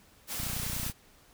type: noise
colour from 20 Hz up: white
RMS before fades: -36 dBFS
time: 0.27-0.93 s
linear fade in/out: 50 ms
type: click train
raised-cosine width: 5 ms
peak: -26 dBFS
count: 16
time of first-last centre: 0.4-0.898 s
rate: 30.1 Hz
effects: pink hiss -60 dBFS RMS until 1.33 s